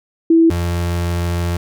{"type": "tone pair in turn", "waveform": ["sine", "35% pulse"], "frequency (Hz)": [328.9, 86.41], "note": ["E4", "F2"], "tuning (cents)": [-4, -18], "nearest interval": "octave + major seventh", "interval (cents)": 2314, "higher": "first", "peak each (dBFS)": [-7, -15], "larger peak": "first", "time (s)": [[0.3, 0.5], [0.5, 1.57]], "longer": "second", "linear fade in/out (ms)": 5, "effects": []}